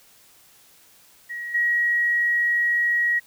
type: tone with level steps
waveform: sine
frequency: 1903 Hz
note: A#6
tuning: 35 cents sharp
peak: -29 / -18 dBFS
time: 1.29-3.2 s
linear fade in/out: 20 ms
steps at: 1.54 s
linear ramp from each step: 10 ms
effects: white hiss -54 dBFS RMS until 3.26 s